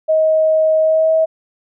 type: tone with pitch glide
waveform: sine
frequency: 631 to 640.9 Hz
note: D#5 to E5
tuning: +24 to -49 cents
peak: -10 dBFS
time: 0.08-1.26 s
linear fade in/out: 20 ms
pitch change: +27 cents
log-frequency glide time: 0.8-1.12 s
effects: none